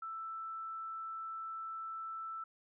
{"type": "tone", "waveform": "sine", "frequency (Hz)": 1324, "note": "E6", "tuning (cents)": 7, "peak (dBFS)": -40, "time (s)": [0.02, 2.44], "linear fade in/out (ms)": 5, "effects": []}